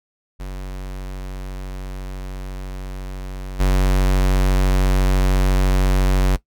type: tone with level steps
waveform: square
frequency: 47 Hz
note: F#1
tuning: 28 cents sharp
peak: -28 / -14 dBFS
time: 0.39-6.37 s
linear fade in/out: 20 ms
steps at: 3.59 s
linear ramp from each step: 20 ms
effects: noise-tail reverb RT60 0.1 s tail -17 dB re dry